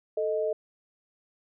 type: tone pair together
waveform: sine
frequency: 440 / 622.3 Hz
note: A4 / D#5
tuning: 0 / 0 cents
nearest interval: tritone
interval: 600 cents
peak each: -28 dBFS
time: 0.17-0.53 s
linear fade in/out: 5 ms
effects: none